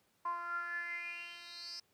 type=tone with band-pass filter sweep; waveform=10% pulse; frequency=345.3 Hz; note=F4; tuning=20 cents flat; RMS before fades=-42 dBFS; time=0.25-1.8 s; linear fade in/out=5 ms; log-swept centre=1000 to 5200 Hz; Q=9.8; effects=pink hiss -74 dBFS RMS until 1.93 s + high-pass 100 Hz 12 dB/octave